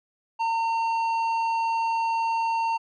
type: tone with tanh clipping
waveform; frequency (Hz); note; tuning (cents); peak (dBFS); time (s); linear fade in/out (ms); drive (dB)
sine; 911; A#5; -40; -24; 0.39-2.78; 20; 9
effects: none